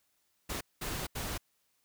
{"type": "noise bursts at uneven times", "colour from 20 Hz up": "pink", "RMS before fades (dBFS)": -37, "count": 3, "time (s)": [[0.49, 0.61], [0.81, 1.07], [1.15, 1.38]], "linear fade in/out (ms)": 10, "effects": ["white hiss -75 dBFS RMS until 1.84 s"]}